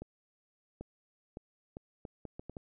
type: accelerating click train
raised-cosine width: 2 ms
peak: -29 dBFS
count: 9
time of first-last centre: 0.02-2.568 s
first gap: 790 ms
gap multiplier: 0.71
effects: none